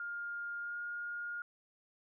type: tone with pitch glide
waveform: sine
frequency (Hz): 1410 to 1422.3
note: F6 to F6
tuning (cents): +16 to +31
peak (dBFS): -38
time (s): 0-1.42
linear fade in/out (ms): 2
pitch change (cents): +15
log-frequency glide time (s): 0.6-0.77
effects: none